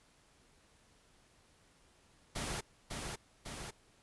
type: noise with echo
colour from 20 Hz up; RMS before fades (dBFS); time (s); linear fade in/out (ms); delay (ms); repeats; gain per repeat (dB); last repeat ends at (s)
pink; -39; 2.35-2.61; 10; 550; 2; -3; 3.71
effects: pink hiss -67 dBFS RMS until 4.02 s + resampled to 24000 Hz